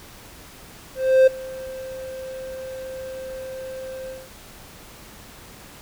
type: tone with ADSR envelope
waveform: triangle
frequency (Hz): 523.3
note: C5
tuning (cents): 0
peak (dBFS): -7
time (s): 0.95-4.3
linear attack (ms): 320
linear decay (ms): 11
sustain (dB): -22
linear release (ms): 220
effects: pink hiss -44 dBFS RMS until 5.81 s

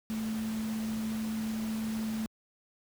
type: tone in noise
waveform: sine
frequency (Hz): 220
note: A3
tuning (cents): 0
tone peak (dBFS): -31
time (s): 0.1-2.26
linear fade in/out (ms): 0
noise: pink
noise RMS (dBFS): -44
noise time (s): 0.1-2.26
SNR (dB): +10
effects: high-pass 60 Hz 12 dB/octave

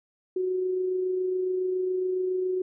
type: tone with amplitude modulation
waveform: sine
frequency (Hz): 369.6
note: F#4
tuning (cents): -2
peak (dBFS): -23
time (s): 0.36-2.62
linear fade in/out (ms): 5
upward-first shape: sine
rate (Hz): 27.2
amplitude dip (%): 30
effects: none

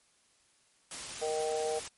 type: noise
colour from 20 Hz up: white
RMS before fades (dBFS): -41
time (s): 0.91-1.88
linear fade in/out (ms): 2
type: harmonic tone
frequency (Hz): 155.56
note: D#3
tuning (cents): 0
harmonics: 3 / 4 / 5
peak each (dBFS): -32 / -36 / -37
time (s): 1.21-1.8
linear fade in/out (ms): 20
effects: white hiss -68 dBFS RMS until 1.97 s + MP3 48 kbps

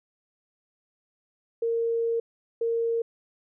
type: tone pair in turn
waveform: sine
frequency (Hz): 461.4 / 461.4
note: A#4 / A#4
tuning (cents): -18 / -18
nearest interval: unison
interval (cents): 0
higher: neither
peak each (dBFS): -23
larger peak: neither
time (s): 1.62-2.2 / 2.61-3.02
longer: first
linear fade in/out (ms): 5
effects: none

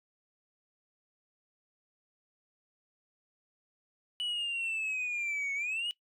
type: linear two-way sweep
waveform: sine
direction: down then up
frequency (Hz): 2960 to 2200 to 2960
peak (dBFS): -29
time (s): 4.2-5.91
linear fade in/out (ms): 0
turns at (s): 5.54
effects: noise-tail reverb RT60 0.1 s tail -20 dB re dry + tanh soft clip ceiling -30 dBFS

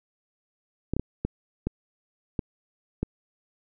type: clicks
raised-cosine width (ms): 3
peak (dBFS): -13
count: 7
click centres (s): 0.936 / 0.966 / 0.996 / 1.25 / 1.67 / 2.392 / 3.03
effects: none

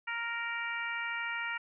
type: harmonic tone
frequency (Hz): 466.2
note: A#4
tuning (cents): 0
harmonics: 2 / 3 / 4 / 5 / 6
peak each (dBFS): -42 / -38 / -38 / -39 / -45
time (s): 0.07-1.58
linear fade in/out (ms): 10
effects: none

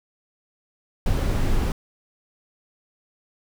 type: noise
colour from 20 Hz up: brown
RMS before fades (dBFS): -21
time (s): 1.06-1.72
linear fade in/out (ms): 2
effects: none

